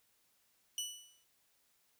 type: tone with exponential decay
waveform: 20% pulse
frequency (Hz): 2960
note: F#7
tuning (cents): 0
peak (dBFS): -29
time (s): 0.78-1.24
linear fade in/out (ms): 1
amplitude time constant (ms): 100
effects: white hiss -74 dBFS RMS until 1.99 s